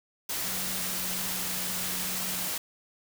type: tone in noise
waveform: sine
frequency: 183.3 Hz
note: F#3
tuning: 16 cents flat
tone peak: -42 dBFS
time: 0.44-2.48 s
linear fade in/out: 5 ms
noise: white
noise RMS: -32 dBFS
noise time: 0.29-2.58 s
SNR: -13 dB
effects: none